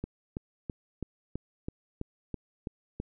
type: click train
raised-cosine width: 3 ms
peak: -21 dBFS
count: 10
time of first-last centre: 0.04-3.001 s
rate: 3.04 Hz
effects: none